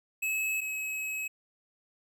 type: tone pair in turn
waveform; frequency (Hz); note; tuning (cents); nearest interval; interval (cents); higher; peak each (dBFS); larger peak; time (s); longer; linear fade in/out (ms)
square; 2583 / 2562; E7 / E7; -36 / -50; unison; 14; first; -29 / -33; first; 0.22-0.61 / 0.61-1.28; second; 10
effects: none